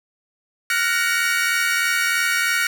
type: chord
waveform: 40% pulse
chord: Gb major seventh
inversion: third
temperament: equal with one note detuned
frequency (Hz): 1396.9 / 1480 / 1864.7 / 2259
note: F6 / Gb6 / Bb6 / Db7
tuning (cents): 0 / 0 / 0 / +32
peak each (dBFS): -23 / -23 / -23 / -23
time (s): 0.7-2.67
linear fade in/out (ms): 2
effects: none